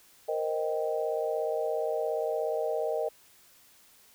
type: chord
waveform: sine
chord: C minor seventh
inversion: third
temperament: equal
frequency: 466.2 / 523.3 / 622.3 / 784 Hz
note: Bb4 / C5 / Eb5 / G5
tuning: 0 / 0 / 0 / 0 cents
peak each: -31 / -37 / -31 / -37 dBFS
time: 0.28-3.09 s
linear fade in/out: 10 ms
effects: white hiss -59 dBFS RMS until 4.14 s